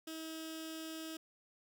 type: tone with notch filter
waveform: 15% pulse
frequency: 320 Hz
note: D#4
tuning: 49 cents sharp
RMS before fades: -45 dBFS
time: 0.07-1.17 s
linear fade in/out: 5 ms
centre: 890 Hz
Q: 0.51
effects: none